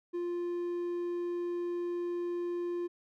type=tone; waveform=triangle; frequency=349.2 Hz; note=F4; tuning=in tune; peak=-30 dBFS; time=0.13-2.88 s; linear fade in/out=20 ms; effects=none